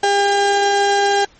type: tone pair together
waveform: 35% pulse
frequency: 401.7 / 803.4 Hz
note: G4 / G5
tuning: +42 / +42 cents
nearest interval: octave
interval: 1200 cents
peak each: -15 dBFS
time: 0.03-1.25 s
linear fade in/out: 5 ms
effects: pink hiss -50 dBFS RMS until 1.39 s + MP3 32 kbps